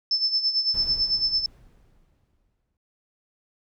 sine tone with tremolo, 5274 Hz, E8, in tune, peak -18 dBFS, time 0.11-1.46 s, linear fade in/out 2 ms, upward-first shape sine, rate 9 Hz, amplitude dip 70%
brown noise with exponential decay, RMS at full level -35 dBFS, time 0.74-2.77 s, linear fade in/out 2 ms, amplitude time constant 440 ms
effects none

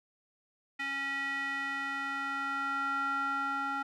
square tone with band-pass filter sweep, 275.6 Hz, C#4, 10 cents flat, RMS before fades -34 dBFS, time 0.79-3.83 s, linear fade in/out 10 ms, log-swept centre 2100 to 1200 Hz, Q 4.5, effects none

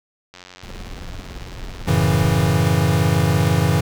click train, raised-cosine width 0.2 ms, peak -22 dBFS, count 167, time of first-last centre 0.34-2.168 s, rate 90.8 Hz
brown noise with tremolo, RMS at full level -30 dBFS, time 0.63-2.53 s, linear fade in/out 2 ms, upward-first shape sine, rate 18 Hz, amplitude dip 50%
square chord, F# minor seventh, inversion none, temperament equal, 92.5 / 110 / 138.59 / 164.81 Hz, F#2 / A2 / C#3 / E3, 0 / 0 / 0 / 0 cents, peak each -21 / -22 / -21 / -20 dBFS, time 1.87-3.81 s, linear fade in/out 10 ms
effects none

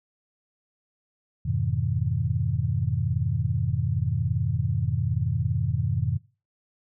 sine chord, F half-diminished seventh, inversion none, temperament just, 87.31 / 104.77 / 125.72 / 157.15 Hz, F2 / Ab2 / Cb3 / Eb3, 0 / +16 / +31 / +18 cents, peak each -29 / -28 / -27 / -30 dBFS, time 1.45-6.18 s, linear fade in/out 10 ms, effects noise-tail reverb RT60 0.3 s tail -19 dB re dry

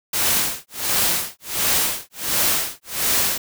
white noise with tremolo, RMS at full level -18 dBFS, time 0.13-3.38 s, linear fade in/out 5 ms, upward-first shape sine, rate 1.4 Hz, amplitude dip 100%, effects none

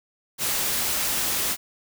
white noise, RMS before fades -25 dBFS, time 0.38-1.57 s, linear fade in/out 50 ms, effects none

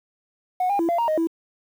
sine tone with pitch steps, 733 / 806 / 334.5 / 686 / 935 / 622 / 329.6 Hz, F#5 / G5 / E4 / F5 / A#5 / D#5 / E4, -16 / +48 / +25 / -31 / +5 / -1 / 0 cents, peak -17 dBFS, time 0.6-1.272 s, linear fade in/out 5 ms, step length 96 ms, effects tanh soft clip ceiling -17 dBFS + 8-bit

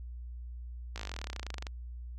slowing click train, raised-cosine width 0.2 ms, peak -22 dBFS, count 26, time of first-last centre 0.96-1.668 s, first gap 17 ms, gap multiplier 1.04, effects added 60 Hz sine -40 dBFS peak until 2.18 s

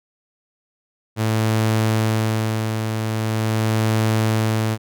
sawtooth tone with tremolo, 110 Hz, A2, in tune, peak -12 dBFS, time 1.16-4.78 s, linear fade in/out 50 ms, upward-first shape sine, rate 0.43 Hz, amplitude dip 45%, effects none

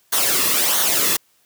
white noise with flanger, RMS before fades -18 dBFS, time 0.12-1.17 s, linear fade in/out 10 ms, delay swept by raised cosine 0.39 to 1.34 ms, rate 1.5 Hz, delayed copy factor -0.65, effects white hiss -60 dBFS RMS until 1.45 s + high-pass 80 Hz 12 dB/octave

